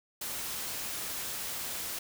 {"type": "noise", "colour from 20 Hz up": "white", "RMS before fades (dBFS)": -37, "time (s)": [0.21, 1.99], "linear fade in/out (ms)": 5, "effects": []}